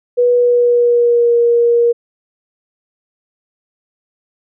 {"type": "tone with pitch glide", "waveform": "sine", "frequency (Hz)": [487.8, 472.3], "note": ["B4", "A#4"], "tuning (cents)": [-21, 23], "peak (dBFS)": -8, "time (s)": [0.17, 1.93], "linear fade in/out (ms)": 20, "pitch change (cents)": -56, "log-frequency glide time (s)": [0.34, 1.34], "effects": []}